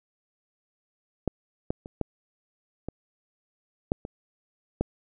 clicks, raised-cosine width 2 ms, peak -11 / -13 / -26 / -13 / -19 / -10 / -22 / -11 dBFS, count 8, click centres 1.277 / 1.705 / 1.859 / 2.013 / 2.886 / 3.919 / 4.051 / 4.81 s, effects none

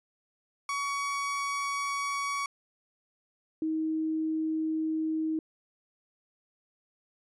30% pulse / sine tone pair in turn, 1126 / 316.3 Hz, C#6 / D#4, +27 / +29 cents, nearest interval octave + minor seventh, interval 2198 cents, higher first, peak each -27 dBFS, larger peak neither, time 0.69-2.46 / 3.62-5.39 s, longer neither, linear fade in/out 2 ms, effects resampled to 22050 Hz

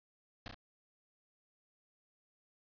pink noise with echo, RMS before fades -44 dBFS, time 0.46-0.48 s, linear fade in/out 0 ms, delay 32 ms, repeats 2, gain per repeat -3 dB, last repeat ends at 0.544 s, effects resampled to 11025 Hz

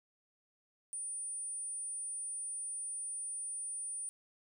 sine tone, 9300 Hz, D9, 18 cents flat, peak -38 dBFS, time 0.93-4.09 s, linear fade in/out 0 ms, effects none

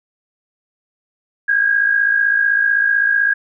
sine tone pair together, 1583.2 / 1639 Hz, G6 / G#6, +17 / -23 cents, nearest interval minor second, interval 60 cents, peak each -19 / -13 dBFS, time 1.48-3.34 s, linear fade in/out 10 ms, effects none

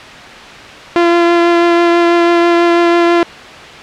sawtooth tone with vibrato, 342.8 Hz, F4, 32 cents flat, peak -3 dBFS, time 0.96-3.23 s, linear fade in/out 0 ms, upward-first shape triangle, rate 6.1 Hz, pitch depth 13 cents each way, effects white hiss -30 dBFS RMS until 3.82 s + low-pass 3000 Hz 12 dB/octave

